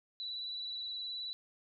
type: tone with vibrato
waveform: sine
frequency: 3951 Hz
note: B7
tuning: in tune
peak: -38 dBFS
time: 0.2-1.33 s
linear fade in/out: 0 ms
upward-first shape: triangle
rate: 19 Hz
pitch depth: 29 cents each way
effects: none